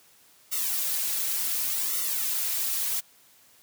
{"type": "noise with flanger", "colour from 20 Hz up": "blue", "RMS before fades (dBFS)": -28, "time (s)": [0.51, 3.01], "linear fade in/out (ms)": 20, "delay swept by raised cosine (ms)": [1.2, 4.1], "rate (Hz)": 0.68, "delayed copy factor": -0.95, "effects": ["white hiss -58 dBFS RMS until 3.62 s", "high-pass 60 Hz 12 dB/octave"]}